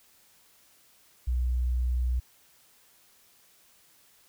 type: tone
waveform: sine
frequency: 61.74 Hz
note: B1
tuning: in tune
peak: -24 dBFS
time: 1.27-2.2 s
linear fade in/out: 10 ms
effects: white hiss -61 dBFS RMS until 4.28 s